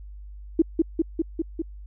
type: tone with echo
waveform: sine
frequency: 325.9 Hz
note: E4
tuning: 20 cents flat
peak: -13 dBFS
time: 0.59-0.62 s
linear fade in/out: 5 ms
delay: 200 ms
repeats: 5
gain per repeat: -2 dB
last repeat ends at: 1.62 s
effects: added 50 Hz sine -38 dBFS peak until 1.86 s